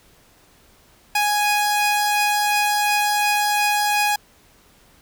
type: tone pair together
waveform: sawtooth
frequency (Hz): 830.6 / 2489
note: G#5 / D#7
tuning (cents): 0 / 0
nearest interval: octave + perfect fifth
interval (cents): 1900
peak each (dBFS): -14 / -22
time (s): 1.15-4.16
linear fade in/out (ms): 5
effects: pink hiss -54 dBFS RMS until 5.01 s